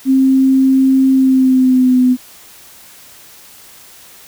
sine tone with pitch glide, 265.3 to 252.3 Hz, C4 to B3, +24 to +37 cents, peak -7 dBFS, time 0.05-2.17 s, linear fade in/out 50 ms, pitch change -87 cents, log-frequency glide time 1.11-2.02 s, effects white hiss -40 dBFS RMS until 4.27 s

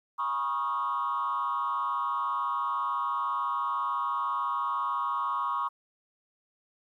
sine tone with frequency modulation, 1100 Hz, C#6, 14 cents flat, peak -26 dBFS, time 0.18-5.69 s, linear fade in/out 20 ms, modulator 134 Hz, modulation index 1.1, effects tanh soft clip ceiling -23 dBFS + 11-bit

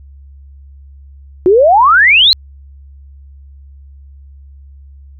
sine exponential sweep, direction up, 349.2 to 4236 Hz, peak -4 dBFS, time 1.46-2.33 s, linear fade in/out 0 ms, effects added 69 Hz sine -34 dBFS peak until 5.19 s

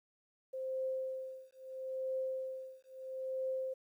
sine tone with tremolo, 523.3 Hz, C5, in tune, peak -33 dBFS, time 0.53-3.74 s, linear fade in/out 10 ms, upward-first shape triangle, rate 0.76 Hz, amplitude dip 100%, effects 12-bit

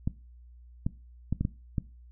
clicks, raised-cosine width 5 ms, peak -15 dBFS, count 6, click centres 0.075 / 0.865 / 1.326 / 1.41 / 1.451 / 1.782 s, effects noise-tail reverb RT60 0.3 s tail -19 dB re dry + added 60 Hz sine -49 dBFS peak until 2.11 s

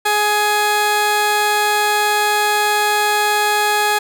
15% pulse tone pair together, 418.4 / 836.8 Hz, G#4 / G#5, +13 / +13 cents, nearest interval octave, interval 1200 cents, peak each -12 dBFS, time 0.05-3.99 s, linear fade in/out 10 ms, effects none

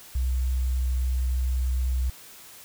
sine tone with sample-and-hold, 63.4 Hz, B1, 46 cents sharp, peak -22 dBFS, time 0.15-2.1 s, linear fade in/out 5 ms, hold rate 7350 Hz, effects white hiss -47 dBFS RMS until 2.64 s

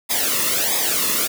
white noise with flanger, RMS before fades -20 dBFS, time 0.09-1.28 s, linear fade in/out 20 ms, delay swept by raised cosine 0.69 to 1.31 ms, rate 1.5 Hz, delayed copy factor -0.75, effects none

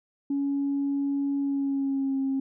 sine tone with pitch glide, 280 to 269.4 Hz, C#4 to C#4, +18 to -49 cents, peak -23 dBFS, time 0.3-2.4 s, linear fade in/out 5 ms, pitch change -67 cents, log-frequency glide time 1.39-2.2 s, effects tanh soft clip ceiling -20 dBFS

